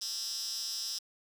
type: tone with high-pass filter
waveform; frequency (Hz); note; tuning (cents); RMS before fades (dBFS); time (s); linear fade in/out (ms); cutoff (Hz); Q
10% pulse; 223.4; A3; +27; -37; 0.01-0.99; 10; 5000; 6.2
effects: none